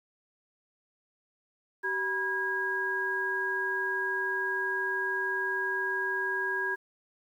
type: tone cluster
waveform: sine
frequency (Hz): 382.8 / 970 / 1637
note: G4 / B5 / G#6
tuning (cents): -41 / -31 / -25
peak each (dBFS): -36 / -36 / -29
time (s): 1.83-6.76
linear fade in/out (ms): 20
effects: 10-bit